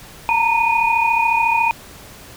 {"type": "tone cluster", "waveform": "sine", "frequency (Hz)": [904, 938, 2469], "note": ["A5", "A#5", "D#7"], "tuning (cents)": [47, 11, -14], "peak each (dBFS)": -18, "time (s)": [0.29, 1.71], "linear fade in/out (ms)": 0, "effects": ["pink hiss -40 dBFS RMS until 2.36 s"]}